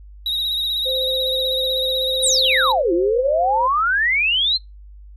triangle tone with vibrato, 3808 Hz, A#7, 36 cents sharp, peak -18 dBFS, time 0.26-2.72 s, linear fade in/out 2 ms, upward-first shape triangle, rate 16 Hz, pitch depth 64 cents each way
sine tone with pitch glide, 519 to 523.8 Hz, C5 to C5, -14 to +2 cents, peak -23 dBFS, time 0.85-3.68 s, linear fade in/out 20 ms, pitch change +16 cents, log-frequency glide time 1.95-3.21 s
sine exponential two-way sweep, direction down then up, 10000 to 329.6 to 4237 Hz, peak -15 dBFS, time 2.22-4.58 s, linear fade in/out 20 ms, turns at 2.93 s
effects noise-tail reverb RT60 0.2 s tail -25 dB re dry + added 50 Hz sine -38 dBFS peak until 5.16 s

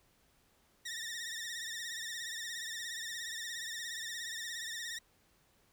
15% pulse tone with vibrato, 1837 Hz, A#6, 26 cents flat, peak -33 dBFS, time 0.85-4.99 s, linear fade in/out 10 ms, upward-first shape triangle, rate 17 Hz, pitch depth 91 cents each way, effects pink hiss -70 dBFS RMS until 5.72 s

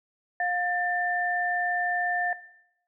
sine tone pair together, 710 / 1782.9 Hz, F5 / A6, +28 / +22 cents, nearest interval octave + major third, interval 1594 cents, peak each -27 dBFS, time 0.4-2.33 s, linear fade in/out 2 ms, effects noise-tail reverb RT60 0.8 s tail -18 dB re dry

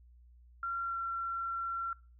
sine tone with pitch glide, 1373 to 1361.2 Hz, F6 to F6, -30 to -45 cents, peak -33 dBFS, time 0.63-1.93 s, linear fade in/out 2 ms, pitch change -15 cents, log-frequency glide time 0.84-0.97 s, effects noise-tail reverb RT60 0.4 s tail -26 dB re dry + added 60 Hz sine -56 dBFS peak until 2.19 s

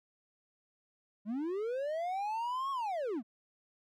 triangle linear two-way sweep, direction up then down, 196.8 to 1114 to 196.8 Hz, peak -31 dBFS, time 1.25-3.23 s, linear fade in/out 50 ms, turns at 2.71 s, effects none

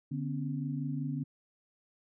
sine tone cluster, 146.7 / 248.5 / 273.8 Hz, D3 / B3 / C#4, -2 / +11 / -21 cents, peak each -34 / -38 / -39 dBFS, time 0.11-1.24 s, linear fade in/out 10 ms, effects none

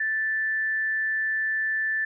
sine tone with amplitude modulation, 1760 Hz, A6, in tune, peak -22 dBFS, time 0-2.05 s, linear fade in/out 5 ms, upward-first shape sine, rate 193 Hz, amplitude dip 25%, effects none

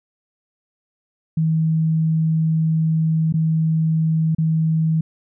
sine tone with dropouts, 160 Hz, D#3, 49 cents sharp, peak -15 dBFS, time 1.37-5.01 s, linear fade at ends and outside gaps 5 ms, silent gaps 3.325-3.339 / 4.349-4.383 s, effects none

